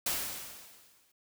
white noise with exponential decay, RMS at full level -30 dBFS, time 0.06-1.12 s, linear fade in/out 5 ms, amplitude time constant 230 ms, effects none

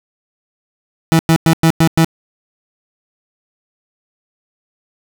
30% pulse tone bursts, 163 Hz, E3, 19 cents flat, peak -5 dBFS, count 6, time 1.12-2.046 s, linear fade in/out 0 ms, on 71 ms, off 100 ms, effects none

